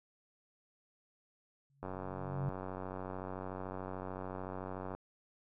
sine tone with exponential growth, 138.59 Hz, C#3, in tune, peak -31 dBFS, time 1.7-2.49 s, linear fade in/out 0 ms, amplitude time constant 170 ms
click train, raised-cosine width 1 ms, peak -28 dBFS, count 293, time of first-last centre 1.83-4.95 s, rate 93.6 Hz
effects none

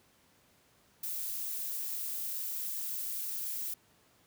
violet noise, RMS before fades -37 dBFS, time 1.03-3.74 s, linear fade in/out 5 ms, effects pink hiss -66 dBFS RMS until 4.26 s + high-pass 80 Hz 12 dB/octave

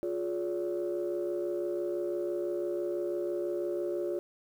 sine tone cluster, 353.6 / 419.6 / 572 Hz, F4 / G#4 / D5, +22 / +18 / -46 cents, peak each -31 / -37 / -35 dBFS, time 0.03-4.19 s, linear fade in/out 0 ms, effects tanh soft clip ceiling -24 dBFS + 10-bit

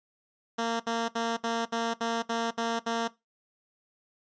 10% pulse tone bursts, 230.2 Hz, A#3, 22 cents flat, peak -19 dBFS, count 9, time 0.58-3.08 s, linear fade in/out 10 ms, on 220 ms, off 65 ms, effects noise-tail reverb RT60 0.2 s tail -18 dB re dry + resampled to 16000 Hz

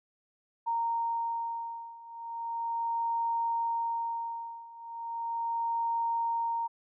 sine beating tone pair, 926 / 926.37 Hz, A#5 / A#5, -12 / -11 cents, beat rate 0.37 Hz, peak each -34 / -32 dBFS, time 0.66-6.68 s, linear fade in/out 20 ms, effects none

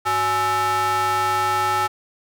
square ring-modulated tone, 236.1 Hz, A#3, 22 cents sharp, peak -16 dBFS, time 0.05-1.88 s, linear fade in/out 20 ms, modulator 1080 Hz, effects none

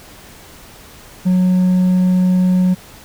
sine tone with hard clipping, 183.1 Hz, F#3, 18 cents flat, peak -11 dBFS, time 1.25-2.75 s, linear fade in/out 20 ms, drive 2 dB, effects pink hiss -40 dBFS RMS until 3.04 s

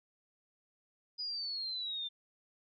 sine exponential sweep, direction down, 4978 to 3566 Hz, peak -36 dBFS, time 1.18-2.09 s, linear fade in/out 20 ms, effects none

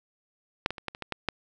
clicks, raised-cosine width 0.3 ms, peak -7 / -16 / -23 / -15 / -24 / -19 / -14 / -10 dBFS, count 8, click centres 0.661 / 0.706 / 0.782 / 0.883 / 0.949 / 1.023 / 1.123 / 1.287 s, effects none

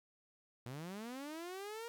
sawtooth linear sweep, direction up, 115.1 to 473.9 Hz, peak -40 dBFS, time 0.66-1.88 s, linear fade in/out 0 ms, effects 12-bit

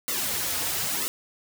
white noise with flanger, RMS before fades -28 dBFS, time 0.08-1.08 s, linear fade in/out 0 ms, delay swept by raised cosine 1.2 to 5.2 ms, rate 1 Hz, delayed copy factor -1, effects none

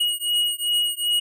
square beating tone pair, 2895 / 2897.6 Hz, F#7 / F#7, -38 / -37 cents, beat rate 2.6 Hz, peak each -24 dBFS, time 0-1.2 s, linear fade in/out 10 ms, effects none

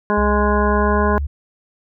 harmonic tone, 207.7 Hz, G#3, in tune, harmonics 1 / 2 / 3 / 4 / 5 / 7 / 8, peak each -20 / -20 / -23 / -26 / -20 / -26 / -29 dBFS, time 0.1-1.18 s, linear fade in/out 0 ms
sine tone with pitch glide, 65.7 to 71.23 Hz, C2 to C#2, +8 to +48 cents, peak -19 dBFS, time 0.17-1.27 s, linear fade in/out 10 ms, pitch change +140 cents, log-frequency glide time 0.78-1.03 s
effects none

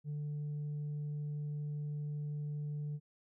sine tone with tanh clipping, 147.9 Hz, D3, 13 cents sharp, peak -37 dBFS, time 0.04-3 s, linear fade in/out 50 ms, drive 1 dB, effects none

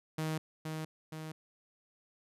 sawtooth tone with echo, 157.2 Hz, D#3, 18 cents sharp, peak -29 dBFS, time 0.18-0.38 s, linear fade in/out 5 ms, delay 470 ms, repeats 2, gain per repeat -4 dB, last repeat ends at 1.32 s, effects resampled to 32000 Hz

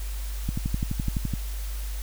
click train, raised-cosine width 5 ms, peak -14 dBFS, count 11, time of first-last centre 0.49-1.337 s, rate 11.8 Hz, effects added 50 Hz sine -29 dBFS peak until 2.02 s + white hiss -43 dBFS RMS until 2.02 s

